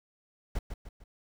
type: noise with echo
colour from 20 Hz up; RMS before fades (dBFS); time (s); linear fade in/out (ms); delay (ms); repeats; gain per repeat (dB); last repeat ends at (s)
brown; -30; 0.55-0.59; 5; 150; 3; -7; 1.04
effects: none